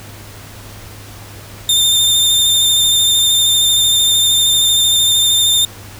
sawtooth tone with vibrato, 3607 Hz, A7, 42 cents sharp, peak -7 dBFS, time 1.69-5.65 s, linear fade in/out 2 ms, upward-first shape square, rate 13 Hz, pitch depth 14 cents each way, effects added 102 Hz sine -35 dBFS peak until 5.99 s + pink hiss -36 dBFS RMS until 5.99 s

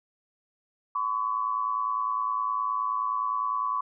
sine tone pair together, 1020 / 1129.7 Hz, C6 / C#6, -44 / +32 cents, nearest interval major second, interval 176 cents, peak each -30 / -27 dBFS, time 0.95-3.81 s, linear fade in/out 5 ms, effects none

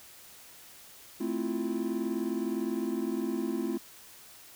triangle chord, F major seventh, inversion first, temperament equal, 220 / 261.6 / 329.6 / 349.2 Hz, A3 / C4 / E4 / F4, 0 / 0 / 0 / 0 cents, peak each -33 dBFS, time 1.2-3.78 s, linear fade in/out 10 ms, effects white hiss -52 dBFS RMS until 4.55 s

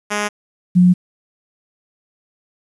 5% pulse / sine tone pair in turn, 207.7 / 179.72 Hz, G#3 / F3, 0 / +50 cents, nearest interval minor third, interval 250 cents, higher first, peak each -7 dBFS, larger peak neither, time 0.1-0.29 / 0.75-0.94 s, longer neither, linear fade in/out 20 ms, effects resampled to 24000 Hz + 8-bit

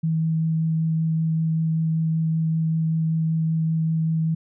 sine tone with vibrato, 160.9 Hz, E3, 42 cents flat, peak -19 dBFS, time 0.03-4.35 s, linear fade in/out 10 ms, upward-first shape sine, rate 5.2 Hz, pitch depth 8 cents each way, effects none

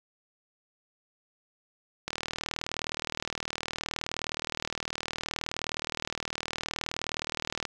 click train, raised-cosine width 0.2 ms, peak -14 dBFS, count 220, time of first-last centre 2.08-7.653 s, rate 39.3 Hz, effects none

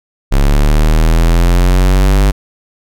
square linear sweep, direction up, 34.23 to 49.93 Hz, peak -7 dBFS, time 0.31-2.32 s, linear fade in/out 20 ms, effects none

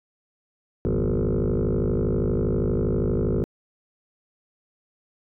sine tone with frequency modulation, 140 Hz, C#3, 18 cents sharp, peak -18 dBFS, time 0.85-3.44 s, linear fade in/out 0 ms, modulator 52.5 Hz, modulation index 6.2, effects tanh soft clip ceiling -18 dBFS

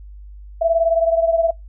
sine beating tone pair, 659.3 / 678.3 Hz, E5 / E5, 0 / +49 cents, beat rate 19 Hz, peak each -14 / -20 dBFS, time 0.61-1.51 s, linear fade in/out 10 ms, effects noise-tail reverb RT60 0.2 s tail -25 dB re dry + added 50 Hz sine -35 dBFS peak until 1.68 s

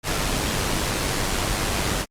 pink noise with amplitude modulation, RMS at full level -22 dBFS, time 0.03-2.06 s, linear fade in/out 50 ms, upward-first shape sine, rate 98.2 Hz, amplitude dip 40%, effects low-pass 11000 Hz 12 dB/octave + Opus 48 kbps

